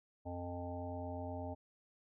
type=harmonic tone with a mistuned harmonic; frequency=88.1 Hz; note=F2; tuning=16 cents sharp; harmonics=1 / 3 / 5 / 7 / 9 / 10; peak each=-44 / -46 / -52 / -46 / -49 / -54 dBFS; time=0.25-1.55 s; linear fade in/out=20 ms; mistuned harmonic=1; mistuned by=+16 cents; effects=none